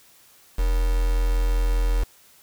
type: tone with quantisation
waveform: sine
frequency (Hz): 42.56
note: F1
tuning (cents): -44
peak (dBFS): -18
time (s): 0.58-2.04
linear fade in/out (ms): 10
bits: 5
effects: white hiss -54 dBFS RMS until 2.42 s